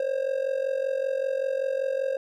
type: tone with amplitude modulation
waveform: triangle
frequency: 535 Hz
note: C5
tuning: 38 cents sharp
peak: -19 dBFS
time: 0-2.17 s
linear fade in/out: 2 ms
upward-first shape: sine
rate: 45.2 Hz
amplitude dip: 80%
effects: none